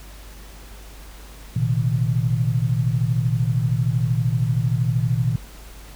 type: tone cluster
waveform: sine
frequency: 117.8 / 130.7 / 158.9 Hz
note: A#2 / C3 / D#3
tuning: +19 / -1 / +37 cents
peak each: -20 / -23 / -24 dBFS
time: 1.56-5.36 s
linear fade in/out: 5 ms
effects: added 50 Hz sine -39 dBFS peak until 5.95 s + pink hiss -45 dBFS RMS until 5.95 s